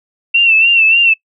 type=tone with vibrato; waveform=sine; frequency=2700 Hz; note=E7; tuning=41 cents sharp; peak=-6 dBFS; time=0.34-1.14 s; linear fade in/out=10 ms; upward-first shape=sine; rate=3.4 Hz; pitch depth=60 cents each way; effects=noise-tail reverb RT60 0.1 s tail -22 dB re dry

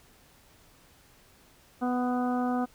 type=harmonic tone with a mistuned harmonic; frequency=248.1 Hz; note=B3; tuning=8 cents sharp; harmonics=1 / 2 / 3 / 4 / 5 / 6; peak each=-27 / -36 / -32 / -42 / -38 / -44 dBFS; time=1.81-2.66 s; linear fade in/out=20 ms; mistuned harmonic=4; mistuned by=+15 cents; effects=pink hiss -59 dBFS RMS until 2.74 s

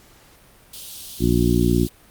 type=high-pass noise; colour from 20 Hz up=pink; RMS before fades=-36 dBFS; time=0.73-1.89 s; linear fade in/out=5 ms; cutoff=3000 Hz; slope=48 dB/octave
type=harmonic tone; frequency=59.2 Hz; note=A#1; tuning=27 cents sharp; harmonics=1 / 2 / 3 / 4 / 5 / 6; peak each=-22 / -22 / -22 / -22 / -22 / -22 dBFS; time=1.19-1.88 s; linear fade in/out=50 ms
effects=pink hiss -51 dBFS RMS until 2.1 s + Opus 48 kbps

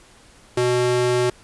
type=tone with high-pass filter; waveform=square; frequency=123.47 Hz; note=B2; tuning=in tune; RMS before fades=-19 dBFS; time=0.57-1.3 s; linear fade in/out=5 ms; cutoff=260 Hz; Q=9.5; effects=pink hiss -50 dBFS RMS until 1.43 s + resampled to 24000 Hz

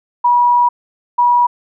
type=tone bursts at uneven times; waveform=sine; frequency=968 Hz; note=B5; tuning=35 cents flat; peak=-8 dBFS; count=2; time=0.24-0.69 / 1.18-1.47 s; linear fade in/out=10 ms; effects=none

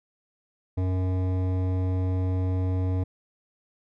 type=tone with hard clipping; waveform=sine; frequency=92.5 Hz; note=F#2; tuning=in tune; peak=-25 dBFS; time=0.77-3.04 s; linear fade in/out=10 ms; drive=14 dB; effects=none

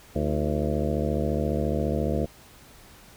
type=harmonic tone with a mistuned harmonic; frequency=74.5 Hz; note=D2; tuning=25 cents sharp; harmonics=1 / 2 / 3 / 4 / 5 / 6 / 7 / 8 / 9; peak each=-29 / -30 / -30 / -33 / -36 / -33 / -32 / -36 / -35 dBFS; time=0.15-2.26 s; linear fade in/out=10 ms; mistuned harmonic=4; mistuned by=+130 cents; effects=pink hiss -51 dBFS RMS until 3.16 s

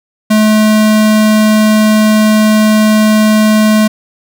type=tone; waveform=square; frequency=215.1 Hz; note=A3; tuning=39 cents flat; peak=-6 dBFS; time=0.3-3.88 s; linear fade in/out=10 ms; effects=none

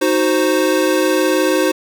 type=chord; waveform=square; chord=C diminished; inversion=first; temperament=equal; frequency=311.1 / 370 / 523.3 Hz; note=Eb4 / Gb4 / C5; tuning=0 / 0 / 0 cents; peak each=-18 dBFS; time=0.01-1.72 s; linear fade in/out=10 ms; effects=none

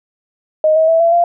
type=tone with pitch steps; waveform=sine; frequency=622.3 / 638.7 / 655.5 / 672.8 / 690.5 Hz; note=D#5 / D#5 / E5 / E5 / F5; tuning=0 / +45 / -10 / +35 / -20 cents; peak=-8 dBFS; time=0.64-1.24 s; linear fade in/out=2 ms; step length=120 ms; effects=none

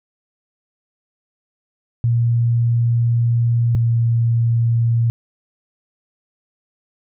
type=tone pair in turn; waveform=sine; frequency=117.8 / 116.45 Hz; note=A#2 / A#2; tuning=+19 / -1 cents; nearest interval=unison; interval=20 cents; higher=first; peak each=-13 dBFS; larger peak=neither; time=2.04-3.75 / 3.75-5.1 s; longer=first; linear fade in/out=0 ms; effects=none

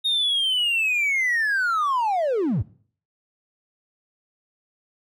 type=linear sweep; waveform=triangle; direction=down; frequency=3729 to 69.3 Hz; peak=-17 dBFS; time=0.04-2.63 s; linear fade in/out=20 ms; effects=noise-tail reverb RT60 0.5 s tail -21 dB re dry + tanh soft clip ceiling -14 dBFS

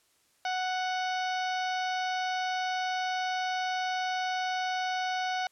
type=harmonic tone; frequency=740 Hz; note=F#5; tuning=in tune; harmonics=1 / 2 / 3 / 4 / 5 / 6 / 7 / 8; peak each=-30 / -36 / -40 / -42 / -44 / -46 / -47 / -48 dBFS; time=0.45-5.47 s; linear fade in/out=2 ms; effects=white hiss -68 dBFS RMS until 5.51 s + low-pass 11000 Hz 12 dB/octave

